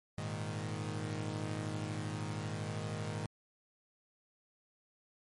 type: chord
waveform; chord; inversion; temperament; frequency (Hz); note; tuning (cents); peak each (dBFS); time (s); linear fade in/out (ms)
sawtooth; Ab suspended second; none; equal; 103.83 / 116.54 / 155.56; Ab2 / Bb2 / Eb3; 0 / 0 / 0; -36 / -39 / -37; 0.18-3.26; 0
effects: MP3 48 kbps